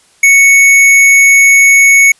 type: tone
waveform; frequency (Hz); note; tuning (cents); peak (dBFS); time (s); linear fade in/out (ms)
square; 2217; C#7; 0; -3; 0.23-2.12; 5
effects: white hiss -48 dBFS RMS until 2.19 s + resampled to 24000 Hz